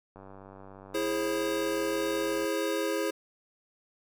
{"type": "click train", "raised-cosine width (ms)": 1, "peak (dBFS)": -34, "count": 223, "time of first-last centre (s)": [0.16, 2.449], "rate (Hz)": 97}
{"type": "chord", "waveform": "square", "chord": "E augmented", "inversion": "none", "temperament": "equal with one note detuned", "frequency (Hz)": [329.6, 415.3, 534.2], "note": ["E4", "G#4", "B#4"], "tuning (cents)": [0, 0, 36], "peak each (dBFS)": -33, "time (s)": [0.94, 3.11], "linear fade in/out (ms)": 10}
{"effects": []}